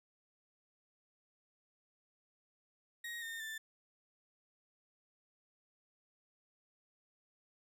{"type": "tone with pitch steps", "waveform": "35% pulse", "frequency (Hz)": [1882, 1825.3, 1770.2], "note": ["A#6", "A#6", "A6"], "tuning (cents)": [16, -37, 10], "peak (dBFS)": -40, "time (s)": [3.04, 3.58], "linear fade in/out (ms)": 5, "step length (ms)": 180, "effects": []}